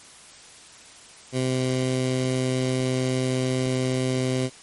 15% pulse tone with notch filter, 128.9 Hz, C3, 26 cents flat, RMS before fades -24 dBFS, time 1.32-4.5 s, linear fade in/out 50 ms, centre 1300 Hz, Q 1.5, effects white hiss -47 dBFS RMS until 4.62 s + MP3 48 kbps

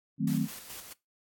sine chord, D# diminished seventh, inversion none, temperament equal, 155.56 / 185 / 220 / 261.6 Hz, D#3 / F#3 / A3 / C4, 0 / 0 / 0 / 0 cents, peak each -31 dBFS, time 0.18-0.48 s, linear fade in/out 50 ms
white noise with tremolo, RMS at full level -43 dBFS, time 0.27-0.93 s, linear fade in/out 5 ms, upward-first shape square, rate 4.7 Hz, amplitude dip 45%
effects noise-tail reverb RT60 0.2 s tail -20 dB re dry + AAC 64 kbps

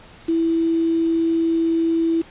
sine tone with quantisation, 329.6 Hz, E4, in tune, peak -16 dBFS, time 0.28-2.22 s, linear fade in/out 10 ms, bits 6, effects pink hiss -45 dBFS RMS until 2.3 s + resampled to 8000 Hz

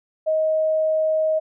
sine tone, 629 Hz, D#5, 19 cents sharp, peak -17 dBFS, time 0.26-1.4 s, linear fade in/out 20 ms, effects none

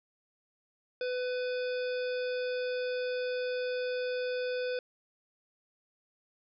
harmonic tone, 500 Hz, B4, 21 cents sharp, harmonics 1 / 3 / 5 / 7 / 9 / 10, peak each -31 / -41 / -45 / -48 / -50 / -51 dBFS, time 1.01-4.79 s, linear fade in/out 2 ms, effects none

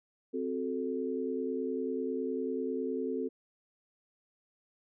sine chord, F# diminished, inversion second, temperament equal, 261.6 / 370 / 440 Hz, C4 / F#4 / A4, 0 / 0 / 0 cents, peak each -35 / -37 / -35 dBFS, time 0.33-3.29 s, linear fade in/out 20 ms, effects none

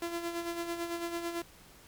sawtooth tone with tremolo, 340.4 Hz, F4, 44 cents flat, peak -28 dBFS, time 0.02-1.42 s, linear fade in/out 2 ms, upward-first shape sine, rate 9 Hz, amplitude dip 55%, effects pink hiss -56 dBFS RMS until 1.87 s + MP3 96 kbps

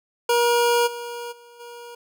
25% pulse tone with level steps, 476.1 Hz, A#4, 37 cents sharp, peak -13 / -27 / -42 / -34 dBFS, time 0.29-1.95 s, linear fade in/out 5 ms, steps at 0.86 / 1.31 / 1.59 s, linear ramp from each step 20 ms, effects none

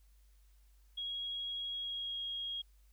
sine tone with pitch glide, 3304 to 3275 Hz, G#7 to G#7, -10 to -25 cents, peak -37 dBFS, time 0.97-2.62 s, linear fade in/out 10 ms, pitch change -15 cents, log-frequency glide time 1.72-2.2 s, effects added 50 Hz sine -61 dBFS peak until 2.92 s + white hiss -75 dBFS RMS until 2.92 s

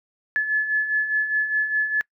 sine beating tone pair, 1717 / 1721.9 Hz, A6 / A6, -43 / -38 cents, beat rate 4.9 Hz, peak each -27 / -20 dBFS, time 0.36-2.01 s, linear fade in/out 0 ms, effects noise-tail reverb RT60 0.1 s tail -25 dB re dry

